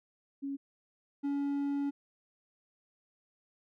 sine / triangle tone pair in turn, 277.2 / 282.5 Hz, C#4 / C#4, 0 / +33 cents, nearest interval unison, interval 33 cents, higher second, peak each -34 / -28 dBFS, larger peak second, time 0.42-0.57 / 1.23-1.91 s, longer second, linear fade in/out 20 ms, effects none

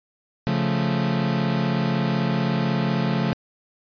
40% pulse chord, Db augmented, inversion none, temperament equal, 138.59 / 174.61 / 220 Hz, Db3 / F3 / A3, 0 / 0 / 0 cents, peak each -24 dBFS, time 0.47-3.33 s, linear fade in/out 0 ms, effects resampled to 11025 Hz

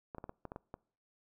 clicks, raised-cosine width 1 ms, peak -29 dBFS, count 8, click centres 0.148 / 0.183 / 0.241 / 0.294 / 0.453 / 0.519 / 0.561 / 0.741 s, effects noise-tail reverb RT60 0.5 s tail -25 dB re dry

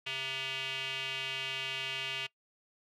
square tone with band-pass filter, 133.3 Hz, C3, 33 cents sharp, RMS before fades -37 dBFS, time 0.06-2.27 s, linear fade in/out 10 ms, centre 2800 Hz, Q 4.9, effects noise-tail reverb RT60 0.1 s tail -21 dB re dry

